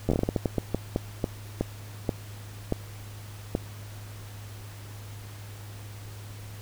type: slowing click train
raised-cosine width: 2 ms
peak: -11 dBFS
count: 18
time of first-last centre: 0.09-3.551 s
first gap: 11 ms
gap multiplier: 1.31
effects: added 103 Hz sine -40 dBFS peak until 6.61 s + pink hiss -48 dBFS RMS until 6.61 s